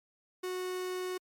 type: tone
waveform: 45% pulse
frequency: 367.2 Hz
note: F#4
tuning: 13 cents flat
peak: -34 dBFS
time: 0.43-1.18 s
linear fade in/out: 10 ms
effects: MP3 64 kbps